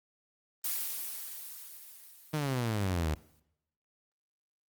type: noise with exponential decay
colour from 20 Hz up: blue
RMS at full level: -32 dBFS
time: 0.64-3.4 s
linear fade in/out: 5 ms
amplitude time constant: 600 ms
type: exponential sweep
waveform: sawtooth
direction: down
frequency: 157.6 to 73.7 Hz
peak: -25 dBFS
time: 2.33-3.15 s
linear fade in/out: 10 ms
effects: noise-tail reverb RT60 0.8 s tail -21 dB re dry + Opus 24 kbps